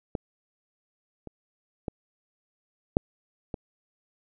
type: clicks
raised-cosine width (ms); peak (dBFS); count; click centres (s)
2; -15 / -26 / -17 / -6 / -19; 5; 0.152 / 1.273 / 1.882 / 2.969 / 3.542
effects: none